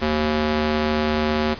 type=tone with high-pass filter; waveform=square; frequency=76.4 Hz; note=D#2; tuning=31 cents flat; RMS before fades=-21 dBFS; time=0.01-1.55 s; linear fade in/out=20 ms; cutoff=220 Hz; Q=0.83; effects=pink hiss -36 dBFS RMS until 1.59 s + resampled to 11025 Hz